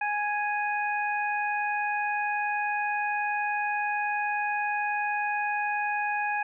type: harmonic tone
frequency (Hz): 830.6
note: G#5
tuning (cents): 0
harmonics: 1 / 2 / 3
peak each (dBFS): -28 / -31 / -33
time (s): 0.01-6.43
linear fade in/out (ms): 5
effects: none